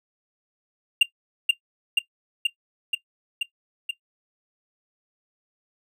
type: tone with echo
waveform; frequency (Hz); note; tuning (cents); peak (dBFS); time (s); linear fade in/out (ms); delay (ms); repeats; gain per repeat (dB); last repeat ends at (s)
triangle; 2794; F7; 0; -9; 1.01-1.03; 5; 480; 6; -2; 3.91
effects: noise-tail reverb RT60 0.1 s tail -17 dB re dry